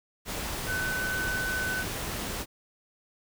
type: tone in noise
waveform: sine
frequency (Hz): 1509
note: F#6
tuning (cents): +34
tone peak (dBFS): -29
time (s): 0.66-1.85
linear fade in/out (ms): 50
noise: pink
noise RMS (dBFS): -34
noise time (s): 0.25-2.46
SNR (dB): +2
effects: none